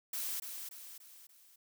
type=noise with echo; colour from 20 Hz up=blue; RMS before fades=-38 dBFS; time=0.13-0.4 s; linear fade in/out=5 ms; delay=290 ms; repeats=4; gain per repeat=-6 dB; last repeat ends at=1.56 s; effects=none